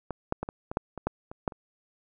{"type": "clicks", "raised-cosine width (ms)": 1, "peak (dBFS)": [-18, -12, -17, -20, -20, -11, -23, -12, -26, -12, -29], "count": 11, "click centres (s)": [0.107, 0.324, 0.43, 0.489, 0.715, 0.771, 0.977, 1.07, 1.315, 1.478, 1.522], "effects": []}